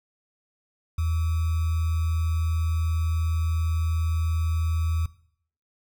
sine tone with sample-and-hold, 81.4 Hz, E2, 21 cents flat, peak -22 dBFS, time 0.98-5.06 s, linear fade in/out 5 ms, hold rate 1225 Hz, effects noise-tail reverb RT60 0.6 s tail -18 dB re dry

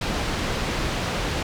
pink low-pass noise, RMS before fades -26 dBFS, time 0.01-1.43 s, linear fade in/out 5 ms, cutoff 4800 Hz, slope 12 dB/octave, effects none

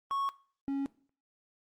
triangle tone pair in turn, 1104 / 276 Hz, C#6 / C#4, -7 / -7 cents, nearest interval 2 octaves, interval 2400 cents, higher first, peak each -28 dBFS, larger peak neither, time 0.11-0.29 / 0.68-0.86 s, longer neither, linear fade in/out 0 ms, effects noise-tail reverb RT60 0.4 s tail -17 dB re dry + Opus 32 kbps

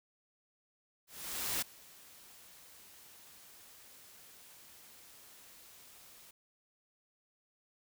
white noise with ADSR envelope, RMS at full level -34 dBFS, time 1.07-6.31 s, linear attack 550 ms, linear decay 7 ms, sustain -23 dB, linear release 5 ms, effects none

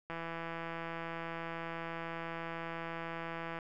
click train, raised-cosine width 0.5 ms, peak -26 dBFS, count 580, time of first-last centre 0.1-3.588 s, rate 166 Hz, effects none

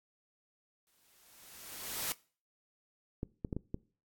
white noise with exponential growth, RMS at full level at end -34 dBFS, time 0.87-2.12 s, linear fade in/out 0 ms, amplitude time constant 270 ms
clicks, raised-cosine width 3 ms, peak -23 dBFS, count 5, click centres 3.231 / 3.448 / 3.528 / 3.566 / 3.744 s
effects noise-tail reverb RT60 0.4 s tail -22 dB re dry + AAC 64 kbps

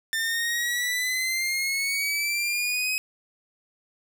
sawtooth exponential sweep, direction up, 1791 to 2541 Hz, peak -21 dBFS, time 0.13-2.98 s, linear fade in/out 0 ms, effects none

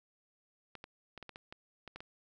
clicks, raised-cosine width 0.3 ms, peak -30 dBFS, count 10, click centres 0.753 / 0.841 / 1.177 / 1.227 / 1.293 / 1.359 / 1.525 / 1.877 / 1.96 / 2.005 s, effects none

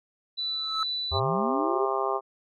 sine tone with tremolo, 3974 Hz, B7, 10 cents sharp, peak -27 dBFS, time 0.37-1.2 s, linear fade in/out 20 ms, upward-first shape triangle, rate 2.3 Hz, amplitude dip 25%
triangle tone with exponential growth, 1300 Hz, E6, 24 cents flat, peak -22 dBFS, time 0.4-0.83 s, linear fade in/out 1 ms, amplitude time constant 93 ms
harmonic tone, 133.2 Hz, C3, 31 cents sharp, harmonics 3 / 4 / 5 / 6 / 7 / 8 / 9, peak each -30 / -35 / -32 / -32 / -36 / -31 / -33 dBFS, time 1.11-2.21 s, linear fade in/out 50 ms
sine linear sweep, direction up, 72 to 413.2 Hz, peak -28 dBFS, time 1.11-1.86 s, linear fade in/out 10 ms
effects none

